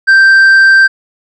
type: tone with tanh clipping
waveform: triangle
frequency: 1568 Hz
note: G6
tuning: in tune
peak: -3 dBFS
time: 0.07-0.88 s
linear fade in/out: 20 ms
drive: 8 dB
effects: none